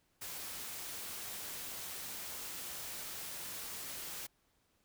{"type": "noise", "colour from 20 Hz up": "white", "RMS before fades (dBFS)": -44, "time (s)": [0.21, 4.27], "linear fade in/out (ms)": 10, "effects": ["pink hiss -75 dBFS RMS until 4.84 s"]}